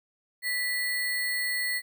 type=tone with sample-and-hold; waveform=sine; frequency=1969 Hz; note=B6; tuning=6 cents flat; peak=-26 dBFS; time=0.42-1.82 s; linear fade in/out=50 ms; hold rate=6300 Hz; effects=none